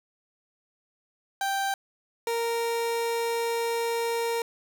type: tone pair in turn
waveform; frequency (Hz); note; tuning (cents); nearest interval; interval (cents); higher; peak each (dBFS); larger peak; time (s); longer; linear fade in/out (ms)
30% pulse; 784 / 464.6; G5 / A#4; 0 / -6; major sixth; 906; first; -23; neither; 1.41-1.74 / 2.27-4.42; second; 2
effects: none